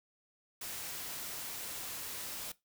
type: noise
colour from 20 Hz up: white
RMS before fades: -42 dBFS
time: 0.61-2.52 s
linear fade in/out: 5 ms
effects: noise-tail reverb RT60 0.2 s tail -19 dB re dry